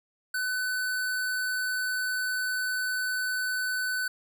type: tone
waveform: square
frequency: 1505 Hz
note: F#6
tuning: 29 cents sharp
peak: -28 dBFS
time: 0.34-4.08 s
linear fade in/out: 5 ms
effects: none